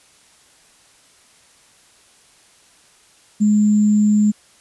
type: tone with sample-and-hold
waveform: sine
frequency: 210 Hz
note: G#3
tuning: 19 cents sharp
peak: -11 dBFS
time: 3.4-4.32 s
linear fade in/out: 20 ms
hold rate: 7350 Hz
effects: white hiss -52 dBFS RMS until 4.6 s + resampled to 24000 Hz